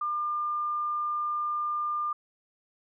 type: tone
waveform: sine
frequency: 1200 Hz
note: D6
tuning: 37 cents sharp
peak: -27 dBFS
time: 0.01-2.13 s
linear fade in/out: 5 ms
effects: none